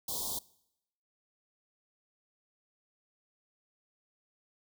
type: band-stop noise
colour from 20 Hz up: white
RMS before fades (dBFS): -36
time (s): 0.08-0.39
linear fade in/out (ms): 5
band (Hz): 1100 to 3300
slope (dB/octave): 96
effects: noise-tail reverb RT60 0.8 s tail -22 dB re dry